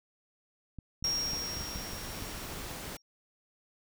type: clicks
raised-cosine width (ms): 5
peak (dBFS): -30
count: 8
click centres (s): 0.787 / 1.026 / 1.334 / 1.573 / 1.61 / 1.759 / 1.933 / 2.224
type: tone with exponential decay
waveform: sine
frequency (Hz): 5588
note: F8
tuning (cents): 0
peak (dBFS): -27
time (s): 1.04-3.02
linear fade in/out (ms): 2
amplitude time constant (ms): 430
type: noise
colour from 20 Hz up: pink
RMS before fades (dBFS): -41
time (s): 1.04-2.97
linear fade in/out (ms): 5
effects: none